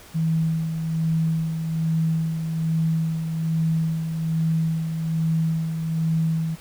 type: tone with tremolo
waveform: sine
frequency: 161.5 Hz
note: E3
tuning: 35 cents flat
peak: -18 dBFS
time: 0.14-6.56 s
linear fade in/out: 20 ms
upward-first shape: sine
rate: 1.2 Hz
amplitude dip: 50%
effects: pink hiss -46 dBFS RMS until 6.6 s